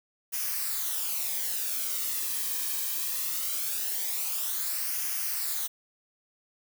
blue noise with flanger, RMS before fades -31 dBFS, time 0.32-5.68 s, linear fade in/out 20 ms, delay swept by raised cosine 0.25 to 1.45 ms, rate 0.21 Hz, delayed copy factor -0.6, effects none

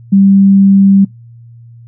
sine tone, 196 Hz, G3, in tune, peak -3 dBFS, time 0.12-1.05 s, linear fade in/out 10 ms, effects noise-tail reverb RT60 0.2 s tail -26 dB re dry + added 117 Hz sine -33 dBFS peak until 1.87 s

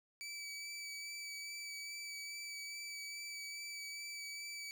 20% pulse tone with vibrato, 2300 Hz, D7, 37 cents flat, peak -39 dBFS, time 0.21-4.71 s, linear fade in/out 0 ms, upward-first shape sine, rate 2.4 Hz, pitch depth 14 cents each way, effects none

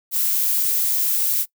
violet noise, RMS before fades -20 dBFS, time 0.11-1.46 s, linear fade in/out 50 ms, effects noise-tail reverb RT60 0.1 s tail -21 dB re dry

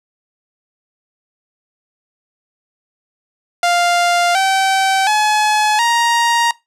sawtooth tone with pitch steps, 698.5 / 770.6 / 850.1 / 937.8 Hz, F5 / G5 / G#5 / A#5, 0 / -30 / +40 / +10 cents, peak -8 dBFS, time 3.63-6.51 s, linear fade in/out 2 ms, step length 720 ms, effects noise-tail reverb RT60 0.2 s tail -21 dB re dry + low-pass 9000 Hz 12 dB/octave

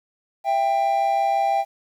triangle tone pair together, 665 / 790.8 Hz, E5 / G5, +15 / +15 cents, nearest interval minor third, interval 300 cents, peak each -22 / -17 dBFS, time 0.44-1.65 s, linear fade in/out 50 ms, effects 9-bit

